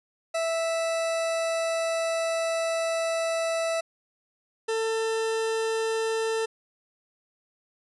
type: tone pair in turn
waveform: 40% pulse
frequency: 658 / 446.8 Hz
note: E5 / A4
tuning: -3 / +27 cents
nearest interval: perfect fifth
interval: 670 cents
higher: first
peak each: -24 dBFS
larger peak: neither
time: 0.34-3.81 / 4.68-6.46 s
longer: first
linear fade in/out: 10 ms
effects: resampled to 24000 Hz